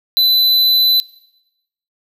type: tone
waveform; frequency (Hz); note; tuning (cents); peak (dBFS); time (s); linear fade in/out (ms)
square; 4007; B7; +24; -10; 0.17-1; 0
effects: noise-tail reverb RT60 0.9 s tail -20 dB re dry